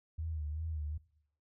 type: tone with vibrato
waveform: sine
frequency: 77.78 Hz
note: D#2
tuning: in tune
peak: -35 dBFS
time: 0.18-0.98 s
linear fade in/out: 10 ms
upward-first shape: sine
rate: 2.6 Hz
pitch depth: 76 cents each way
effects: noise-tail reverb RT60 0.7 s tail -20 dB re dry